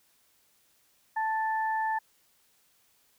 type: tone pair together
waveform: sine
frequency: 880 / 1760 Hz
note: A5 / A6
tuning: 0 / 0 cents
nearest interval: octave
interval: 1200 cents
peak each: -27 / -34 dBFS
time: 1.16-1.99 s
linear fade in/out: 10 ms
effects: white hiss -67 dBFS RMS until 3.18 s